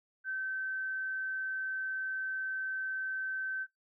sine tone, 1541 Hz, G6, 30 cents flat, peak -33 dBFS, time 0.24-3.67 s, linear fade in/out 50 ms, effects noise-tail reverb RT60 0.2 s tail -25 dB re dry

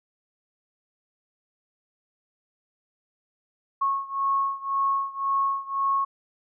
sine beating tone pair, 1096 / 1097.9 Hz, C#6 / C#6, -20 / -17 cents, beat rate 1.9 Hz, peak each -25 / -27 dBFS, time 3.81-6.05 s, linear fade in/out 10 ms, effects none

